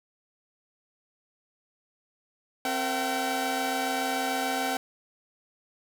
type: tone cluster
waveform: sawtooth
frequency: 264 / 460.2 / 677 / 765 Hz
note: C4 / A#4 / E5 / G5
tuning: +16 / -22 / +46 / -42 cents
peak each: -29 / -33 / -32 / -25 dBFS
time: 2.65-4.77 s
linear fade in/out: 2 ms
effects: none